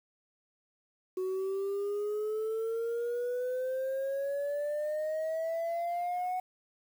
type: exponential sweep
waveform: sine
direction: up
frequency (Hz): 370 to 740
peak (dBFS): -28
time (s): 1.17-6.4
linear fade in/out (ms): 5
effects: tanh soft clip ceiling -29 dBFS + 9-bit